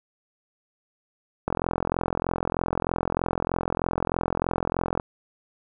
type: click train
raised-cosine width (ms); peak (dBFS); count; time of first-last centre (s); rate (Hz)
1; -10; 153; 1.48-4.999; 43.2
effects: none